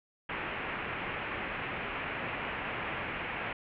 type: low-pass noise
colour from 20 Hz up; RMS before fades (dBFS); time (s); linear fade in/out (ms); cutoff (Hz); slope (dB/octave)
white; -37; 0.29-3.53; 5; 2700; 48
effects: none